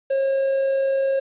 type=tone with amplitude modulation; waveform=triangle; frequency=541 Hz; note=C#5; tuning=42 cents flat; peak=-15 dBFS; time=0.1-1.2 s; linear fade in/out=10 ms; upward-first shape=sine; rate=40 Hz; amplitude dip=25%; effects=resampled to 8000 Hz + 9-bit